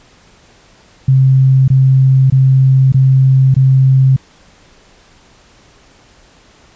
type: tone bursts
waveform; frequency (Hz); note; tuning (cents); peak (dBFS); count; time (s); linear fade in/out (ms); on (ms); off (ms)
sine; 132.6; C3; +23; -5; 5; 1.08-4.164; 5; 600; 21
effects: pink hiss -46 dBFS RMS until 6.75 s + resampled to 16000 Hz